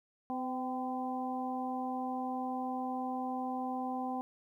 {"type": "harmonic tone with a mistuned harmonic", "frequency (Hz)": 254.6, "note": "C4", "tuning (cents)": -47, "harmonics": [1, 2, 3, 4], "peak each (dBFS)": [-37, -45, -37, -44], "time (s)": [0.3, 4.21], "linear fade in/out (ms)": 0, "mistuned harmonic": 3, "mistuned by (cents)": 26, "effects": ["12-bit"]}